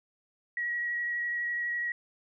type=tone with vibrato; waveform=sine; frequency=1912 Hz; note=A#6; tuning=43 cents sharp; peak=-29 dBFS; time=0.57-1.92 s; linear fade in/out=2 ms; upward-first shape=sine; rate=12 Hz; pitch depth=14 cents each way; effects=none